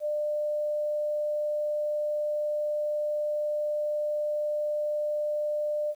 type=tone; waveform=sine; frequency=598 Hz; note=D5; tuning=31 cents sharp; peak=-26 dBFS; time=0-5.95 s; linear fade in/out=50 ms; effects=10-bit